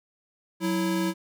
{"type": "tone pair together", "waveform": "square", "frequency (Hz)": [185.1, 328.9], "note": ["F#3", "E4"], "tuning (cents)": [1, -4], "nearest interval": "minor seventh", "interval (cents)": 995, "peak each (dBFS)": [-28, -27], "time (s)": [0.6, 1.14], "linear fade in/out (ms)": 50, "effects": []}